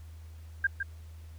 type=tone with echo; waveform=sine; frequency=1600 Hz; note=G6; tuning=35 cents sharp; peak=-22 dBFS; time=0.64-0.67 s; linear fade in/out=5 ms; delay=160 ms; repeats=1; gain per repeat=-7 dB; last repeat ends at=0.83 s; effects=added 80 Hz sine -44 dBFS peak until 1.38 s + pink hiss -62 dBFS RMS until 1.38 s